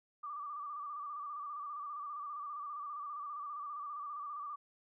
sine tone with vibrato, 1174.7 Hz, D6, in tune, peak -40 dBFS, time 0.23-4.56 s, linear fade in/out 10 ms, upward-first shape square, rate 15 Hz, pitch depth 46 cents each way, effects none

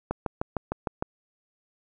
click train, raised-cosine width 1 ms, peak -13 dBFS, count 7, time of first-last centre 0.11-1.025 s, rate 6.56 Hz, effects none

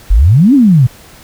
sine exponential two-way sweep, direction up then down, 41.38 to 295.8 to 116 Hz, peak -3 dBFS, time 0.1-0.87 s, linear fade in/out 10 ms, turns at 0.54 s, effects pink hiss -38 dBFS RMS until 1.23 s

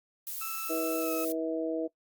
violet noise, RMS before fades -37 dBFS, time 0.27-1.32 s, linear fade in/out 0 ms
30% pulse tone with pitch glide, 1318.5 to 1289.1 Hz, E6 to E6, 0 to -39 cents, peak -35 dBFS, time 0.41-1.25 s, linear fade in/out 5 ms, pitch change -39 cents, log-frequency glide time 0.98-1.11 s
harmonic tone, 161.3 Hz, E3, 37 cents flat, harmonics 2 / 3 / 4, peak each -32 / -34 / -35 dBFS, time 0.69-1.88 s, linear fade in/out 20 ms
effects noise-tail reverb RT60 0.1 s tail -21 dB re dry + Opus 48 kbps

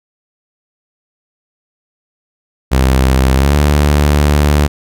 sawtooth tone with pitch glide, 65.41 to 73.42 Hz, C2 to D2, 0 to 0 cents, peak -4 dBFS, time 2.71-4.68 s, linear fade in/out 20 ms, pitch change +200 cents, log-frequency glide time 3.34-3.56 s, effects none

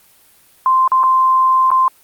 sine tone with dropouts, 1043 Hz, C6, 6 cents flat, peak -9 dBFS, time 0.66-1.88 s, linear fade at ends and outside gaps 1 ms, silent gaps 0.877-0.918 / 1.033-1.037 / 1.705-1.715 s, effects white hiss -50 dBFS RMS until 2.03 s + Opus 32 kbps

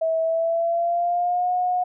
sine tone with pitch glide, 649 to 724.3 Hz, E5 to F#5, -27 to -37 cents, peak -19 dBFS, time 0.01-1.84 s, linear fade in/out 10 ms, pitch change +190 cents, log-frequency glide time 0.21-1.52 s, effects none

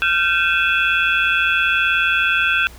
sine tone cluster, 1388 / 1547 / 2479 / 2656 / 3367 Hz, F6 / G6 / D#7 / E7 / G#7, -11 / -23 / -7 / +12 / +23 cents, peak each -22 / -18 / -23 / -20 / -25 dBFS, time 0.02-2.67 s, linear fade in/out 0 ms, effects added 60 Hz sine -40 dBFS peak until 2.78 s + pink hiss -44 dBFS RMS until 2.78 s

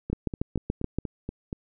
two click trains, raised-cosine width 3 ms, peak -13 / -19 dBFS, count 7 / 7, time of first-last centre 0.13-0.986 / 0.1-1.529 s, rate 7.01 / 4.2 Hz, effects none

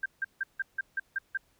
sine tone bursts, 1582 Hz, G6, 15 cents sharp, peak -27 dBFS, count 8, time 0.03-1.374 s, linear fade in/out 5 ms, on 28 ms, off 160 ms, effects pink hiss -69 dBFS RMS until 1.59 s

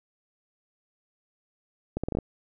accelerating click train, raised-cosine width 2 ms, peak -15 dBFS, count 7, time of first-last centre 1.97-2.187 s, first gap 66 ms, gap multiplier 0.75, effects none

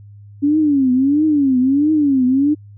sine tone with vibrato, 280 Hz, C#4, 18 cents sharp, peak -11 dBFS, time 0.42-2.55 s, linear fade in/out 20 ms, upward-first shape triangle, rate 1.5 Hz, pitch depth 210 cents each way, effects added 102 Hz sine -37 dBFS peak until 2.77 s

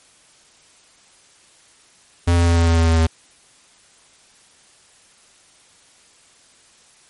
square tone with pitch steps, 86.2 / 85.46 / 84.72 / 83.99 / 83.26 / 82.55 / 81.83 / 81.13 Hz, F2 / F2 / E2 / E2 / E2 / E2 / E2 / E2, -22 / -37 / +48 / +33 / +18 / +3 / -12 / -27 cents, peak -13 dBFS, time 2.27-3.07 s, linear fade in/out 10 ms, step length 100 ms, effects white hiss -52 dBFS RMS until 7.09 s + MP3 48 kbps

